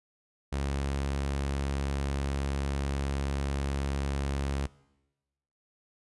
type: tone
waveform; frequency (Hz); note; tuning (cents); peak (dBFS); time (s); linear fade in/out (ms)
sawtooth; 69.3; C#2; 0; -25; 0.52-4.67; 10
effects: noise-tail reverb RT60 1.0 s tail -21 dB re dry + resampled to 24000 Hz